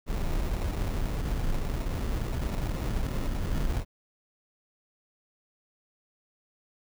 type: noise with sample-and-hold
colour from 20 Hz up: brown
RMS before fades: -29 dBFS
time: 0.06-3.85 s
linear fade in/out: 50 ms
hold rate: 1575 Hz
effects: none